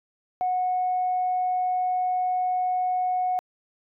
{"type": "tone", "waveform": "sine", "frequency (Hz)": 733, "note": "F#5", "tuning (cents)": -16, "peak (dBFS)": -21, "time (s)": [0.41, 3.39], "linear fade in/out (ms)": 0, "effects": ["tanh soft clip ceiling -17 dBFS"]}